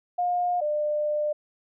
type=tone pair in turn; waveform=sine; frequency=712 / 598.7 Hz; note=F5 / D5; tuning=+33 / +33 cents; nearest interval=minor third; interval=300 cents; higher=first; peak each=-22 / -23 dBFS; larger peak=first; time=0.18-0.61 / 0.61-1.33 s; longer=second; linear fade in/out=10 ms; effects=none